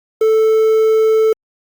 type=tone with quantisation; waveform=triangle; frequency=440 Hz; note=A4; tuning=in tune; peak=-7 dBFS; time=0.21-1.33 s; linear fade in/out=5 ms; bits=6; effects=Opus 48 kbps